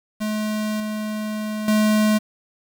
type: tone with level steps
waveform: square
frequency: 213.9 Hz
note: A3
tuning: 49 cents flat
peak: -22 / -26 / -16 dBFS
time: 0.2-2.19 s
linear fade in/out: 20 ms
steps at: 0.8 / 1.68 s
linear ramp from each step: 2 ms
effects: 7-bit